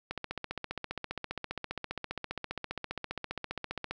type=click train; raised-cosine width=0.3 ms; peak=-19 dBFS; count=58; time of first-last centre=0.11-3.91 s; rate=15 Hz; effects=none